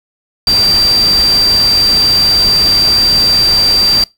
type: tone in noise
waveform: sine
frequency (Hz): 4699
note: D8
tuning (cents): 0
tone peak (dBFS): -7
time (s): 0.47-4.04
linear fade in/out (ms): 2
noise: pink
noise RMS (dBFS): -20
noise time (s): 0.47-4.04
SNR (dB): +10
effects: noise-tail reverb RT60 0.2 s tail -23 dB re dry